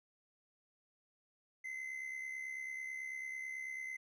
triangle tone with amplitude modulation, 2056 Hz, C7, 31 cents flat, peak -37 dBFS, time 1.64-3.97 s, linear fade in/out 10 ms, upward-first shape sine, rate 69.1 Hz, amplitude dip 55%, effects none

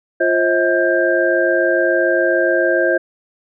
sine tone cluster, 349.3 / 532 / 639 / 1589 Hz, F4 / C5 / D#5 / G6, 0 / +29 / +46 / +23 cents, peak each -18 dBFS, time 0.2-2.98 s, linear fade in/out 10 ms, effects none

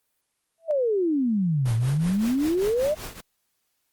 sine tone with exponential growth, 659.3 Hz, E5, in tune, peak -29 dBFS, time 0.58-0.71 s, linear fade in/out 0 ms, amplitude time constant 28 ms
sine exponential two-way sweep, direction down then up, 631 to 110 to 631 Hz, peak -20 dBFS, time 0.68-2.95 s, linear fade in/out 20 ms, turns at 1.75 s
pink noise with tremolo, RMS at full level -34 dBFS, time 1.65-3.21 s, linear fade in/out 10 ms, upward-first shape triangle, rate 5.2 Hz, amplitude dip 85%
effects white hiss -74 dBFS RMS until 3.92 s + Opus 32 kbps

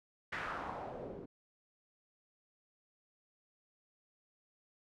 white noise with low-pass filter sweep, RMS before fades -43 dBFS, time 0.32-1.26 s, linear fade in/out 10 ms, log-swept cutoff 1900 to 350 Hz, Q 2.4, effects none

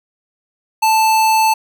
square tone, 880 Hz, A5, in tune, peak -11 dBFS, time 0.82-1.54 s, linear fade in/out 10 ms, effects none

